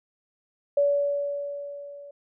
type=tone with level ramp; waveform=sine; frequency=571 Hz; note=D5; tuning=49 cents flat; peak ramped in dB=-17 to -41 dBFS; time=0.77-2.11 s; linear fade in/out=5 ms; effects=none